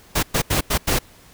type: noise bursts at uneven times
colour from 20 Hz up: pink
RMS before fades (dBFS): -19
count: 5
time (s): 0.15-0.23 / 0.34-0.42 / 0.5-0.61 / 0.7-0.78 / 0.87-0.99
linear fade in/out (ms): 10
effects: pink hiss -49 dBFS RMS until 1.33 s